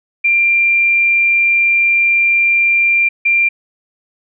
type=tone pair in turn; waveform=sine; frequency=2378 / 2378 Hz; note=D7 / D7; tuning=+21 / +21 cents; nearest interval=unison; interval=0 cents; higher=neither; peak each=-9 dBFS; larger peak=neither; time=0.24-3.09 / 3.25-3.49 s; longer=first; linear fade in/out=10 ms; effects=none